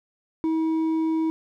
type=tone with hard clipping; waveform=sine; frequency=320.9 Hz; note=E4; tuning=46 cents flat; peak=-22 dBFS; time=0.44-1.3 s; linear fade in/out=0 ms; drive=4 dB; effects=none